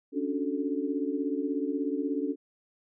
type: chord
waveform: sine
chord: D major seventh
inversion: third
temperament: equal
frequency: 277.2 / 293.7 / 370 / 440 Hz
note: C#4 / D4 / F#4 / A4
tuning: 0 / 0 / 0 / 0 cents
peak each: -31 / -32 / -37 / -35 dBFS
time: 0.12-2.36 s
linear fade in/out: 50 ms
effects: none